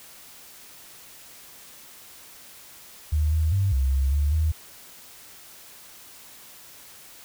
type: tone with pitch steps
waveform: sine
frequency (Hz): 76.2 / 78.9 / 97.8 / 66.4 / 67.5 / 72.5 / 78.6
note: D#2 / D#2 / G2 / C2 / C#2 / D2 / D#2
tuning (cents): -36 / +25 / -4 / +26 / -45 / -22 / +18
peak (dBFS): -19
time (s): 3.12-4.52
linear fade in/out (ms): 10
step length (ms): 200
effects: white hiss -47 dBFS RMS until 7.24 s